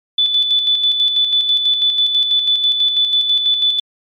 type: tone with tremolo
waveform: sine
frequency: 3484 Hz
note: A7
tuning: 18 cents flat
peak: -10 dBFS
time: 0.18-3.8 s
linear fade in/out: 5 ms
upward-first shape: square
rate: 6.1 Hz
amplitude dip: 45%
effects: MP3 96 kbps